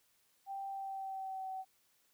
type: tone with pitch glide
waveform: sine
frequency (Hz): 784 to 759.9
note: G5 to F#5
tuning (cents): 0 to +46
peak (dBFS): -39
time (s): 0.46-1.65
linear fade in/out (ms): 50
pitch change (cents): -54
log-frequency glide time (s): 0.68-1.49
effects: white hiss -73 dBFS RMS until 2.13 s